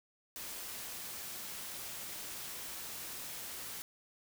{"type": "noise", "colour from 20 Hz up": "white", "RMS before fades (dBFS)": -44, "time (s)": [0.36, 3.82], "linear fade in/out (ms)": 0, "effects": []}